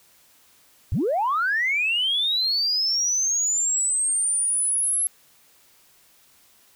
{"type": "linear sweep", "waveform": "sine", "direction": "up", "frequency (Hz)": [62.6, 11175], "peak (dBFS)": -19, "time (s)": [0.92, 5.07], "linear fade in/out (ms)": 0, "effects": ["tanh soft clip ceiling -15 dBFS", "white hiss -57 dBFS RMS until 6.75 s"]}